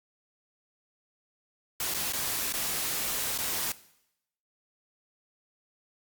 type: noise with dropouts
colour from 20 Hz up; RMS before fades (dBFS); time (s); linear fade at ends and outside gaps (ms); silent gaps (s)
white; -31; 1.8-3.72; 2; 1.94-1.945 / 2.124-2.134 / 2.525-2.537 / 3.378-3.386
effects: noise-tail reverb RT60 0.8 s tail -18 dB re dry + Opus 48 kbps